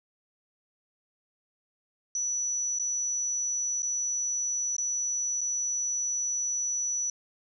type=tone with dropouts; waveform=sine; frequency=5920 Hz; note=F#8; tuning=in tune; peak=-27 dBFS; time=2.15-7.1 s; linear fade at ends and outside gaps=2 ms; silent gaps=2.788-2.796 / 3.822-3.829 / 4.766-4.782 / 5.409-5.413 s; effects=none